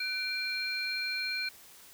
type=tone cluster; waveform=sine; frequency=1508 / 2360 / 4201 Hz; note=F#6 / D7 / C8; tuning=+32 / +8 / +6 cents; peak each=-39 / -34 / -35 dBFS; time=0-1.49 s; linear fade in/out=5 ms; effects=white hiss -54 dBFS RMS until 1.93 s